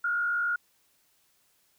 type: tone with frequency modulation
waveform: sine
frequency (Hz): 1419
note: F6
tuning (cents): +27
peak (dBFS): -25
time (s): 0.04-0.56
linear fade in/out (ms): 5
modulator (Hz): 52.7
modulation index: 0.69
effects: white hiss -68 dBFS RMS until 1.78 s